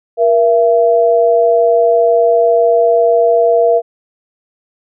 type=tone pair together; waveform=sine; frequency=474 / 671.9 Hz; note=A#4 / E5; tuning=+29 / +33 cents; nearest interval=tritone; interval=604 cents; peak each=-10 dBFS; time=0.17-3.82 s; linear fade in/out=50 ms; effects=none